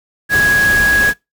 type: tone in noise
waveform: sine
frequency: 1661.2 Hz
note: G#6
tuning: in tune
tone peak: -9 dBFS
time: 0.29-1.14 s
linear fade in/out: 50 ms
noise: pink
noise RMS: -21 dBFS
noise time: 0.29-1.14 s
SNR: +9 dB
effects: noise-tail reverb RT60 0.2 s tail -23 dB re dry